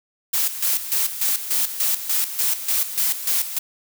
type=noise with tremolo; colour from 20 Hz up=blue; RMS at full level=-20 dBFS; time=0.33-3.59 s; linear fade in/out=10 ms; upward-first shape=square; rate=3.4 Hz; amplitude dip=70%; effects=none